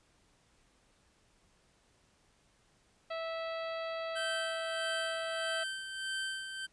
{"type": "harmonic tone", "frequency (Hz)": 655, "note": "E5", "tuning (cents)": -11, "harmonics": [1, 2, 3, 4, 5, 6, 7], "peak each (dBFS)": [-37, -43, -47, -49, -51, -53, -54], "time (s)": [3.1, 5.64], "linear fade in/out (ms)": 10}
{"type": "tone with tremolo", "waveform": "25% pulse", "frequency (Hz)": 1554, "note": "G6", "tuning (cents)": -16, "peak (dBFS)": -30, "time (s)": [4.15, 6.67], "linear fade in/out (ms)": 20, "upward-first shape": "sine", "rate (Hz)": 1.6, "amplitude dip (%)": 55}
{"effects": ["pink hiss -69 dBFS RMS until 6.72 s", "resampled to 22050 Hz"]}